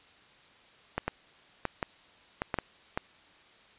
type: clicks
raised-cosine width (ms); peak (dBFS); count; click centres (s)
0.5; -14; 8; 0.98 / 1.08 / 1.653 / 1.828 / 2.419 / 2.542 / 2.587 / 2.975
effects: white hiss -58 dBFS RMS until 3.78 s + resampled to 8000 Hz